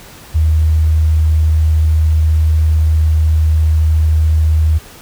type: tone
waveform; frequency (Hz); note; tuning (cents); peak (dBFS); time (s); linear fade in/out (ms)
sine; 78.5; D#2; +16; -8; 0.34-4.79; 20
effects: pink hiss -37 dBFS RMS until 5.01 s